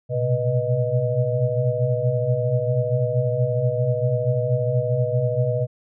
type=tone cluster; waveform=sine; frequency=118 / 126.1 / 130.6 / 490.2 / 621 Hz; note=A#2 / B2 / C3 / B4 / D#5; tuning=+22 / +36 / -3 / -13 / -3 cents; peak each=-25 dBFS; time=0.09-5.67 s; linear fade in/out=50 ms; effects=none